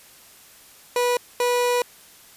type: tone bursts at uneven times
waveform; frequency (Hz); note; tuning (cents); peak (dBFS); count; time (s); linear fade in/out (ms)
30% pulse; 488.7; B4; -18; -16; 2; 0.96-1.17 / 1.4-1.82; 2
effects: white hiss -49 dBFS RMS until 2.36 s + resampled to 32000 Hz